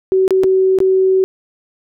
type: tone with dropouts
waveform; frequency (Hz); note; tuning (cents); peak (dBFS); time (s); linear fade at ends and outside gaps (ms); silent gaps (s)
sine; 378.4; F#4; +39; -9; 0.12-1.24; 0; 0.279-0.307 / 0.435-0.441 / 0.787-0.803
effects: none